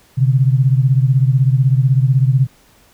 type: beating tone pair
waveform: sine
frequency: 128.2 / 144.2 Hz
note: C3 / D3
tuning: -35 / -31 cents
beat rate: 16 Hz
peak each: -11 / -15 dBFS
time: 0.17-2.47 s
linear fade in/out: 20 ms
effects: pink hiss -51 dBFS RMS until 2.93 s